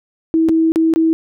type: tone with dropouts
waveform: sine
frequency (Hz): 323.9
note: E4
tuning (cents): -30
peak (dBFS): -10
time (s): 0.34-1.13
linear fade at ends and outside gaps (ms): 0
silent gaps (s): 0.487-0.493 / 0.72-0.759 / 0.938-0.96
effects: none

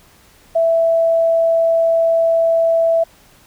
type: tone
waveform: sine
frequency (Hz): 661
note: E5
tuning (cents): +5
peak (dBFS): -11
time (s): 0.55-3.04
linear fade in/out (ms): 10
effects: pink hiss -49 dBFS RMS until 3.46 s

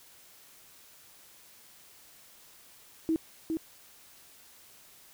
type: tone with echo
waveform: sine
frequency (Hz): 322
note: E4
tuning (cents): -41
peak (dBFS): -24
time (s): 3.09-3.16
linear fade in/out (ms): 0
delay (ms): 410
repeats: 1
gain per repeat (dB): -4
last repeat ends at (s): 3.57
effects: white hiss -56 dBFS RMS until 5.13 s

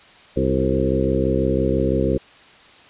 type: harmonic tone with a mistuned harmonic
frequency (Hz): 66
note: C2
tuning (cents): +16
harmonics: 1 / 2 / 3 / 4 / 5 / 6 / 7 / 8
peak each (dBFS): -25 / -25 / -25 / -25 / -25 / -25 / -25 / -25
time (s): 0.36-2.18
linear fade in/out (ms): 10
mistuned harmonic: 6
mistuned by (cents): -40
effects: white hiss -47 dBFS RMS until 2.89 s + resampled to 8000 Hz

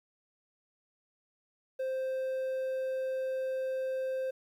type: tone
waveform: triangle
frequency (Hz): 523.3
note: C5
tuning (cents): 0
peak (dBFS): -29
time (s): 1.79-4.31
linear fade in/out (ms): 10
effects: 11-bit

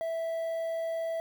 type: tone with quantisation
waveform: triangle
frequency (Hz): 658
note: E5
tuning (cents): -3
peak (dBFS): -28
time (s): 0.01-1.2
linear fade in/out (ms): 0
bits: 9
effects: none

